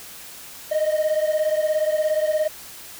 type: beating tone pair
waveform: triangle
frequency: 613 / 630 Hz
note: D#5 / D#5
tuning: -26 / +21 cents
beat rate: 17 Hz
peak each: -17 / -20 dBFS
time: 0.71-2.48 s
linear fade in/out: 10 ms
effects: tanh soft clip ceiling -14 dBFS + white hiss -40 dBFS RMS until 2.99 s